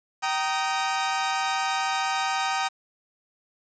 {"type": "chord", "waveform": "sawtooth", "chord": "Eb major", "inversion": "first", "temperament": "equal with one note detuned", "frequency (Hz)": [773.6, 932.3, 1244.5], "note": ["G5", "Bb5", "Eb6"], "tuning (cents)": [-23, 0, 0], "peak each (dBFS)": [-23, -26, -26], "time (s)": [0.22, 2.69], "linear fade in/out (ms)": 20, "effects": ["resampled to 16000 Hz", "8-bit"]}